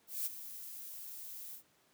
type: noise with ADSR envelope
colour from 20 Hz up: violet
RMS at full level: -35 dBFS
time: 0.07-1.63 s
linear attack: 190 ms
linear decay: 21 ms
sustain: -12 dB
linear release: 95 ms
effects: pink hiss -70 dBFS RMS until 1.93 s + high-pass 150 Hz 12 dB/octave